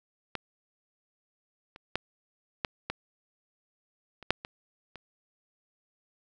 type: clicks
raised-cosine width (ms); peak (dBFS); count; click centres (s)
0.3; -16 / -30 / -12 / -12 / -15 / -29 / -6 / -22 / -27; 9; 0.353 / 1.761 / 1.956 / 2.648 / 2.9 / 4.227 / 4.306 / 4.449 / 4.957
effects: none